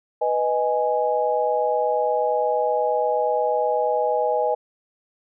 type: chord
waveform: sine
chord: G# minor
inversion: first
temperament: equal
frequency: 493.9 / 622.3 / 830.6 Hz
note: B4 / D#5 / G#5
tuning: 0 / 0 / 0 cents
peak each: -23 dBFS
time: 0.21-4.55 s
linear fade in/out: 10 ms
effects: none